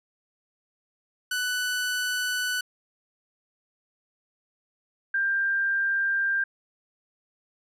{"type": "tone pair in turn", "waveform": ["sawtooth", "sine"], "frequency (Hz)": [1491, 1589.1], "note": ["F#6", "G6"], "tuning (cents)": [13, 23], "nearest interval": "minor second", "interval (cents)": 110, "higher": "second", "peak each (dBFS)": -22, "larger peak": "neither", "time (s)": [[1.31, 2.61], [5.14, 6.44]], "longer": "neither", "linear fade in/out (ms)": 5, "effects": ["resampled to 32000 Hz"]}